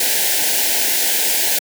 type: band-stop noise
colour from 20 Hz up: white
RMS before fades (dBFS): -17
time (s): 0-1.59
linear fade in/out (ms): 5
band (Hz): 920 to 1500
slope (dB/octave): 96
effects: high-pass 300 Hz 12 dB/octave